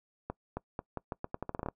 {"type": "accelerating click train", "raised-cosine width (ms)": 1, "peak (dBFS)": -21, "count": 14, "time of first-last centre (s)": [0.3, 1.686], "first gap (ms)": 270, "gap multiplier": 0.82, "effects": ["noise-tail reverb RT60 0.1 s tail -23 dB re dry"]}